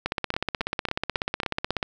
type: two click trains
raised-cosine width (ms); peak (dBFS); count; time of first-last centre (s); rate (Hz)
0.3; -9 / -12; 30 / 6; 0.06-1.828 / 0.34-1.706; 16.4 / 3.66
effects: none